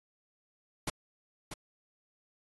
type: noise with echo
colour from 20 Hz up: pink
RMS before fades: -33 dBFS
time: 0.87-0.9 s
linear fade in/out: 5 ms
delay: 640 ms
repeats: 1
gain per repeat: -8 dB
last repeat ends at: 1.54 s
effects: AAC 32 kbps